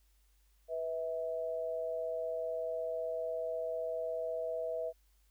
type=tone pair together; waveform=sine; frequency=492.7 / 648.8 Hz; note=B4 / E5; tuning=-4 / -28 cents; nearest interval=perfect fourth; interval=476 cents; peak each=-38 / -36 dBFS; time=0.68-4.93 s; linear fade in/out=50 ms; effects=added 50 Hz sine -66 dBFS peak until 5.3 s + white hiss -75 dBFS RMS until 5.3 s